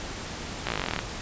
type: slowing click train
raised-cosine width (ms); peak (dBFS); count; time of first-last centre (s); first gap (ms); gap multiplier
0.3; -11; 16; 0.67-0.99; 16; 1.04
effects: pink hiss -36 dBFS RMS until 1.21 s + resampled to 16000 Hz